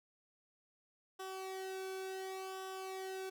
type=tone with flanger; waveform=sawtooth; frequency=380 Hz; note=F#4; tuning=46 cents sharp; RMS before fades=-44 dBFS; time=1.19-3.3 s; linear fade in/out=10 ms; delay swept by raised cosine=0.45 to 1.03 ms; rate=0.69 Hz; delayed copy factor=-0.7; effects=none